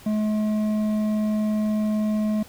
sine tone with hard clipping, 213.5 Hz, G#3, 48 cents sharp, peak -22 dBFS, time 0.06-2.43 s, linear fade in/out 5 ms, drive 7 dB, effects pink hiss -47 dBFS RMS until 2.48 s

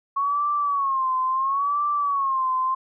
sine tone with vibrato, 1100 Hz, C#6, 14 cents flat, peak -20 dBFS, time 0.16-2.75 s, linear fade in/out 10 ms, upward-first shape sine, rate 0.73 Hz, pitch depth 110 cents each way, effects none

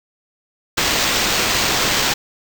white noise with sample-and-hold, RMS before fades -18 dBFS, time 0.77-2.14 s, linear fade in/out 10 ms, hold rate 11025 Hz, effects none

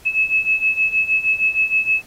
sine beating tone pair, 2588 / 2594.4 Hz, E7 / E7, -32 / -28 cents, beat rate 6.4 Hz, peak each -20 / -17 dBFS, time 0.05-2.02 s, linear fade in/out 20 ms, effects pink hiss -47 dBFS RMS until 2.06 s + AAC 48 kbps

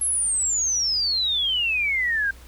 sine exponential sweep, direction down, 11175 to 1569 Hz, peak -20 dBFS, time 0.01-2.31 s, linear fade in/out 5 ms, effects added 60 Hz sine -43 dBFS peak until 2.47 s + pink hiss -50 dBFS RMS until 2.47 s

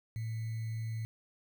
sine tone with sample-and-hold, 112.1 Hz, A2, 33 cents sharp, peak -34 dBFS, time 0.16-1.05 s, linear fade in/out 0 ms, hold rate 2100 Hz, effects none

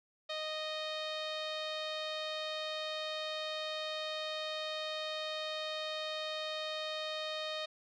sawtooth tone with low-pass filter, 620 Hz, D#5, 6 cents flat, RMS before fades -39 dBFS, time 0.29-7.66 s, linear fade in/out 10 ms, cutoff 3900 Hz, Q 4.7, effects none

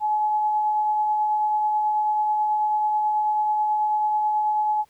sine tone with tremolo, 850 Hz, G#5, 40 cents sharp, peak -18 dBFS, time 0-4.85 s, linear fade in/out 50 ms, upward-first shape triangle, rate 9.2 Hz, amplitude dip 25%, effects pink hiss -62 dBFS RMS until 4.89 s

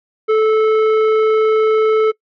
sine tone with tanh clipping, 436.4 Hz, A4, 14 cents flat, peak -12 dBFS, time 0.28-2.12 s, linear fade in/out 20 ms, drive 17 dB, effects noise-tail reverb RT60 0.1 s tail -23 dB re dry + low-pass 2000 Hz 12 dB/octave

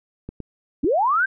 clicks, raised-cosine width 3 ms, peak -19 dBFS, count 3, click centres 0.29 / 0.403 / 0.844 s
sine linear sweep, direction up, 244 to 1604 Hz, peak -16 dBFS, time 0.83-1.26 s, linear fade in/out 10 ms
effects none

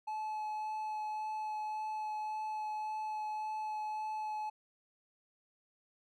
triangle tone with vibrato, 859 Hz, A5, 42 cents flat, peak -34 dBFS, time 0.07-4.5 s, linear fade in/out 10 ms, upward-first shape sine, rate 1.8 Hz, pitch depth 9 cents each way, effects none

